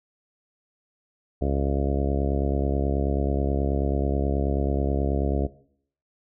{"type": "harmonic tone", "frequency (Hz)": 69.3, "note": "C#2", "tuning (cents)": 0, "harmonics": [1, 2, 3, 4, 5, 6, 7, 8, 9, 10], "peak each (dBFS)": [-25, -30, -32, -31, -33, -32, -37, -36, -35, -37], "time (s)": [1.41, 5.47], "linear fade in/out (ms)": 10, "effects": ["noise-tail reverb RT60 0.6 s tail -17 dB re dry"]}